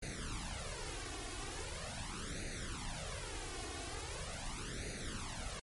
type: noise with flanger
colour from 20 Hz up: pink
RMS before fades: -43 dBFS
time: 0.02-5.6 s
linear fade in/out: 10 ms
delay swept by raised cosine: 0.46 to 2.76 ms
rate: 0.41 Hz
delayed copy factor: +0.9
effects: MP3 48 kbps